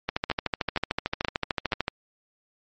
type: two click trains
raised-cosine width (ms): 0.3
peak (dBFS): -9 / -9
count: 25 / 4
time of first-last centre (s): 0.09-1.881 / 0.3-1.722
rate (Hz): 13.4 / 2.11
effects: MP3 32 kbps